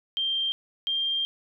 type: tone pair in turn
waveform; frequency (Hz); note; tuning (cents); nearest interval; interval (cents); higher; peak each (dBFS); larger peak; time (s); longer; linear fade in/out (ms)
sine; 3169 / 3189; G7 / G7; +18 / +29; unison; 11; second; -24; neither; 0.17-0.52 / 0.87-1.25; second; 0
effects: none